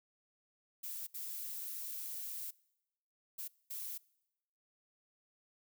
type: noise bursts at uneven times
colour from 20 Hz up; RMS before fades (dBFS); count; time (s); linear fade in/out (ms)
violet; -43; 4; 0.83-1.07 / 1.14-2.51 / 3.38-3.48 / 3.7-3.98; 10
effects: noise-tail reverb RT60 0.9 s tail -24 dB re dry